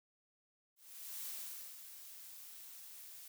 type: noise with ADSR envelope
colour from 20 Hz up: blue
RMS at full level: -44 dBFS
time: 0.76-3.28 s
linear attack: 500 ms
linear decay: 500 ms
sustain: -9 dB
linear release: 3 ms
effects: none